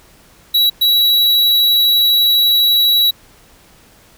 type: tone bursts at uneven times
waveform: square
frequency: 3904 Hz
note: B7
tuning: 21 cents flat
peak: -10 dBFS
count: 2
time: 0.54-0.7 / 0.81-3.11 s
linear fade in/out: 10 ms
effects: pink hiss -47 dBFS RMS until 4.17 s